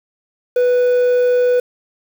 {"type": "tone with quantisation", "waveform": "triangle", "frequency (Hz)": 493.9, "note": "B4", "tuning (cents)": 0, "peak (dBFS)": -9, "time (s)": [0.56, 1.6], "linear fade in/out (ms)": 5, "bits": 6, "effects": []}